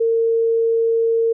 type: tone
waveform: sine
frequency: 456.6 Hz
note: A#4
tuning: 36 cents flat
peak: -14 dBFS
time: 0-1.33 s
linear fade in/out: 10 ms
effects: none